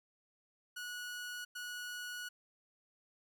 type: tone bursts at uneven times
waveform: sawtooth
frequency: 1463 Hz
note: F#6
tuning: 20 cents flat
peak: -38 dBFS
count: 2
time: 0.76-1.45 / 1.55-2.29 s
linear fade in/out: 10 ms
effects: none